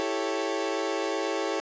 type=chord; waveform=30% pulse; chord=A dominant seventh; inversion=second; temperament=equal; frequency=329.6 / 392 / 440 / 554.4 Hz; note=E4 / G4 / A4 / C#5; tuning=0 / 0 / 0 / 0 cents; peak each=-30 dBFS; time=0-1.6 s; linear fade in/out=0 ms; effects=resampled to 16000 Hz + 9-bit